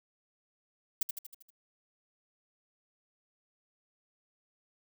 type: noise with echo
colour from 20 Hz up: violet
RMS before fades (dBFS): -29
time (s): 1.01-1.03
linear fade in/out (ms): 5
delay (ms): 79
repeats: 6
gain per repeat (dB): -5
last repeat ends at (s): 1.504
effects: none